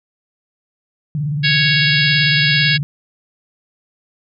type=tone with vibrato; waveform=sine; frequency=146.83 Hz; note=D3; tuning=in tune; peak=-17 dBFS; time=1.15-2.83 s; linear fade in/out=0 ms; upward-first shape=square; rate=18 Hz; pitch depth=95 cents each way
type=harmonic tone; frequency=554.4 Hz; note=C#5; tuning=in tune; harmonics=3 / 4 / 5 / 6 / 7 / 8 / 9; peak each=-18 / -19 / -20 / -21 / -21 / -22 / -23 dBFS; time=1.43-2.78 s; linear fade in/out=20 ms
effects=none